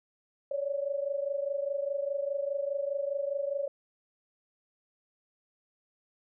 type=tone pair together; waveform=sine; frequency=555.1 / 580 Hz; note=C#5 / D5; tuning=+2 / -22 cents; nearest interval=minor second; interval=76 cents; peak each=-31 / -34 dBFS; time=0.51-3.68 s; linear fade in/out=5 ms; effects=none